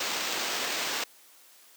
blue noise with sample-and-hold, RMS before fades -31 dBFS, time 0-1.04 s, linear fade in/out 5 ms, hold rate 11025 Hz, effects white hiss -56 dBFS RMS until 1.76 s + high-pass 300 Hz 12 dB/octave

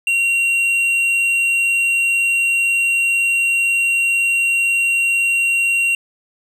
sine tone with tanh clipping, 2751 Hz, F7, 27 cents flat, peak -15 dBFS, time 0.07-5.95 s, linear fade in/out 2 ms, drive 7 dB, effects none

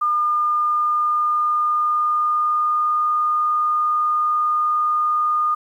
sine tone with pitch glide, 1209 to 1221.6 Hz, D6 to D#6, +50 to -32 cents, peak -16 dBFS, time 0.01-5.55 s, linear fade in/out 10 ms, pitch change +18 cents, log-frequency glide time 0.38-3.02 s, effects 9-bit

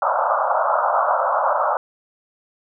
pink band-pass noise, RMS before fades -19 dBFS, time 0.02-1.77 s, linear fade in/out 2 ms, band 550 to 1400 Hz, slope 96 dB/octave, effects none

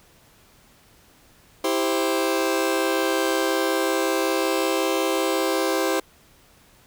sawtooth chord, C major, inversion first, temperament just, 327 / 392.4 / 523.3 Hz, E4 / G4 / C5, -14 / +2 / 0 cents, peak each -21 dBFS, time 1.64-6 s, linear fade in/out 5 ms, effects pink hiss -55 dBFS RMS until 6.86 s

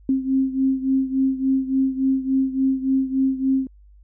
sine beating tone pair, 265 / 268.5 Hz, C4 / C4, +22 / +45 cents, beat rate 3.5 Hz, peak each -19 / -23 dBFS, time 0.09-3.67 s, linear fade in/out 2 ms, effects added 50 Hz sine -46 dBFS peak until 4.03 s

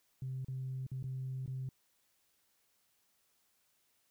sine tone with dropouts, 130.81 Hz, C3, in tune, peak -36 dBFS, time 0.22-1.69 s, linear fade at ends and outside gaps 2 ms, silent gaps 0.447-0.483 / 0.866-0.916 / 1.027-1.04 / 1.461-1.477 s, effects tanh soft clip ceiling -33 dBFS + white hiss -75 dBFS RMS until 4.1 s

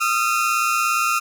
30% pulse tone pair together, 1242 / 1359.5 Hz, D#6 / F6, -3 / -47 cents, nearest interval major second, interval 156 cents, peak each -18 dBFS, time 0-1.2 s, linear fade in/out 20 ms, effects none

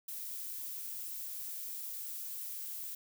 violet noise, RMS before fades -42 dBFS, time 0.08-2.95 s, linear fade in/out 5 ms, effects none

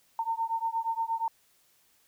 sine beating tone pair, 905 / 913.5 Hz, A5 / A#5, +48 / -35 cents, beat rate 8.5 Hz, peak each -31 / -31 dBFS, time 0.19-1.28 s, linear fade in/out 2 ms, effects white hiss -66 dBFS RMS until 2.07 s

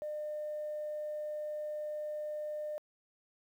sine tone, 603 Hz, D5, 46 cents sharp, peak -35 dBFS, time 0.02-2.78 s, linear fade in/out 0 ms, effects tanh soft clip ceiling -32 dBFS + 11-bit

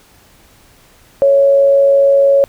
sine tone with frequency modulation, 554.4 Hz, C#5, in tune, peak -6 dBFS, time 1.22-2.44 s, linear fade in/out 0 ms, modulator 106 Hz, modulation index 0.22, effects pink hiss -47 dBFS RMS until 2.48 s

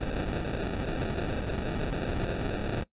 pink noise with sample-and-hold, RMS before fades -31 dBFS, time 0-2.84 s, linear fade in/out 20 ms, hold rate 1050 Hz, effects noise-tail reverb RT60 0.1 s tail -18 dB re dry + resampled to 8000 Hz

